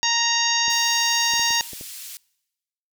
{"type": "harmonic tone", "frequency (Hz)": 932.3, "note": "A#5", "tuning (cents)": 0, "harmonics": [1, 2, 3, 4, 5, 6, 7], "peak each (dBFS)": [-26, -26, -26, -26, -26, -26, -26], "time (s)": [0.03, 1.61], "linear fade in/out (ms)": 0}
{"type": "clicks", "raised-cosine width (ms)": 2, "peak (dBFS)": -27, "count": 6, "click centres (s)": [0.681, 1.337, 1.396, 1.507, 1.733, 1.811]}
{"type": "band-pass noise", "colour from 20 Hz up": "white", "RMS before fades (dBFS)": -37, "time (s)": [0.7, 2.17], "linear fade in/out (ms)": 0, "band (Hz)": [2900, 16000], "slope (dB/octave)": 12}
{"effects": ["noise-tail reverb RT60 1.0 s tail -25 dB re dry"]}